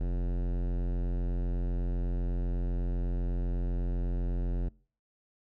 sine tone with hard clipping, 44 Hz, F1, 14 cents sharp, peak -30 dBFS, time 0-4.69 s, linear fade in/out 10 ms, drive 18 dB, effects noise-tail reverb RT60 0.5 s tail -26 dB re dry

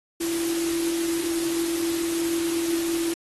sine tone in noise, 335.1 Hz, E4, 29 cents sharp, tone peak -24 dBFS, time 0.2-3.14 s, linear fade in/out 10 ms, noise white, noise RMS -32 dBFS, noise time 0.2-3.14 s, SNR +5 dB, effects AAC 32 kbps

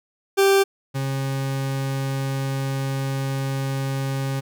40% pulse tone pair in turn, 392 / 135.51 Hz, G4 / C#3, 0 / -39 cents, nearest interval octave + tritone, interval 1839 cents, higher first, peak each -13 / -22 dBFS, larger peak first, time 0.37-0.64 / 0.94-4.41 s, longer second, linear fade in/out 20 ms, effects none

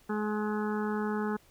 harmonic tone, 211.5 Hz, G#3, 32 cents sharp, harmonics 1 / 2 / 4 / 5 / 6 / 7 / 8, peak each -31 / -34 / -39 / -43 / -42 / -42 / -47 dBFS, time 0.09-1.37 s, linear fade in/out 10 ms, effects pink hiss -62 dBFS RMS until 1.5 s

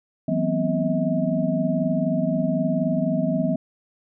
sine tone cluster, 164 / 188 / 241.2 / 260.1 / 638 Hz, E3 / F#3 / B3 / C4 / D#5, -9 / +28 / -41 / -10 / +43 cents, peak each -26 dBFS, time 0.28-3.56 s, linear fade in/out 5 ms, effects none

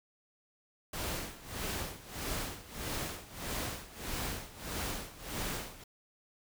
pink noise with tremolo, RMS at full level -36 dBFS, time 0.93-5.84 s, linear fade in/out 5 ms, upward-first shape sine, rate 1.6 Hz, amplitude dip 85%, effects none

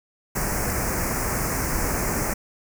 pink band-stop noise, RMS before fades -25 dBFS, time 0.35-2.34 s, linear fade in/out 10 ms, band 2300 to 5300 Hz, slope 48 dB/octave, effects none

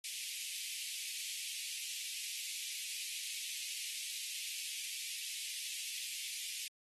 pink high-pass noise, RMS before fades -43 dBFS, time 0.04-6.68 s, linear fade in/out 2 ms, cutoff 2300 Hz, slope 48 dB/octave, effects AAC 32 kbps

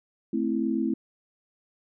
sine chord, A minor, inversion none, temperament equal, 220 / 261.6 / 329.6 Hz, A3 / C4 / E4, 0 / 0 / 0 cents, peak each -28 dBFS, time 0.33-0.94 s, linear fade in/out 5 ms, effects none

